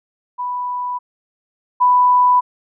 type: tone pair in turn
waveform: sine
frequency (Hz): 987.8 / 991.6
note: B5 / B5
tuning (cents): 0 / +7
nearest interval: unison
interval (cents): 7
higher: second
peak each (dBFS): -20 / -9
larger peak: second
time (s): 0.38-0.99 / 1.8-2.41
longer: neither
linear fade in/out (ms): 20
effects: none